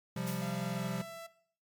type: chord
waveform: square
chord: C suspended fourth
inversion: none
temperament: equal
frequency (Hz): 130.81 / 174.61 / 196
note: C3 / F3 / G3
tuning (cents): 0 / 0 / 0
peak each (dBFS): -40 / -38 / -40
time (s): 0.16-1.02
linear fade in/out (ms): 5
type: noise with exponential decay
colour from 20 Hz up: white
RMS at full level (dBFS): -42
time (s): 0.27-0.73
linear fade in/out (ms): 2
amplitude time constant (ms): 99
type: tone with pitch glide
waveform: sawtooth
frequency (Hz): 683 to 665.5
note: F5 to E5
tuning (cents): -39 to +16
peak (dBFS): -40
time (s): 0.41-1.27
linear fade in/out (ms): 10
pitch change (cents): -45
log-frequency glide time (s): 0.74-0.81
effects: noise-tail reverb RT60 0.6 s tail -17 dB re dry + MP3 96 kbps